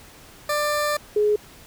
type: tone pair in turn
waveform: 20% pulse / sine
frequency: 593 / 419.3 Hz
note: D5 / G#4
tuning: +17 / +17 cents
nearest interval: tritone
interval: 600 cents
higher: first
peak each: -16 dBFS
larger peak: neither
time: 0.49-0.97 / 1.16-1.36 s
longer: first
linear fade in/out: 5 ms
effects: pink hiss -47 dBFS RMS until 1.66 s